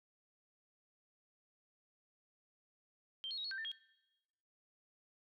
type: tone with pitch steps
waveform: sine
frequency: 3151 / 4298 / 3808 / 4341 / 1566 / 1789 / 3265 Hz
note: G7 / C8 / A#7 / C#8 / G6 / A6 / G#7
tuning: +8 / +46 / +36 / -37 / -2 / +28 / -30 cents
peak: -40 dBFS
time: 3.24-3.716 s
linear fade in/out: 0 ms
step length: 68 ms
effects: noise-tail reverb RT60 1.0 s tail -21 dB re dry